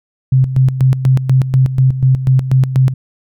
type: tone with tremolo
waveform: sine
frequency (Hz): 130.9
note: C3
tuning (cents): +1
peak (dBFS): -6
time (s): 0.32-2.94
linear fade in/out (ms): 5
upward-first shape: square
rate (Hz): 4.1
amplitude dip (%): 70
effects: none